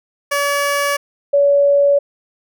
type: tone pair in turn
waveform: 15% pulse / sine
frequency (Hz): 570 / 567.3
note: C#5 / C#5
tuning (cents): +48 / +40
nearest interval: unison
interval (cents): 8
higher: first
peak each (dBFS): -9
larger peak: neither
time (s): 0.31-0.97 / 1.33-1.99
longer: neither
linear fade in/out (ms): 10
effects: none